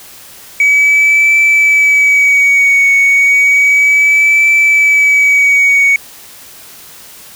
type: tone with vibrato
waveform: sine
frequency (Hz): 2272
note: C#7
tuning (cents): +42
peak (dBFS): -3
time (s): 0.6-5.96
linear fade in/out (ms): 2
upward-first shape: triangle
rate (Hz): 0.32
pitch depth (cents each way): 38
effects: tanh soft clip ceiling -4 dBFS + white hiss -35 dBFS RMS until 7.35 s